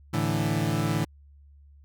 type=chord; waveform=30% pulse; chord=A suspended fourth; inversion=none; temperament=equal; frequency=110 / 146.83 / 164.81 Hz; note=A2 / D3 / E3; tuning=0 / 0 / 0 cents; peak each=-26 dBFS; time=0.13-1.05 s; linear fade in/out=10 ms; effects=added 71 Hz sine -50 dBFS peak until 1.84 s